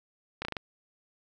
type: slowing click train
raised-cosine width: 0.3 ms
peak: -17 dBFS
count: 5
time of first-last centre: 0.42-0.568 s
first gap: 30 ms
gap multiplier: 1.14
effects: none